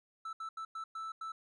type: tone bursts at uneven times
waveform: triangle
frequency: 1319 Hz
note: E6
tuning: 1 cent sharp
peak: -37 dBFS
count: 6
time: 0.25-0.33 / 0.4-0.49 / 0.57-0.65 / 0.75-0.84 / 0.95-1.12 / 1.21-1.32 s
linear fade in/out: 5 ms
effects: resampled to 24000 Hz + 13-bit